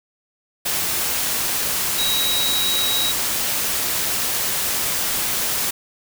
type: tone in noise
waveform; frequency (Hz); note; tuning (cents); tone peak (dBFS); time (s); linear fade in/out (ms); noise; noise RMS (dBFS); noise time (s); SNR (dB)
sine; 3842; B7; -48; -20; 1.98-3.12; 10; white; -22; 0.65-5.71; -1
effects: none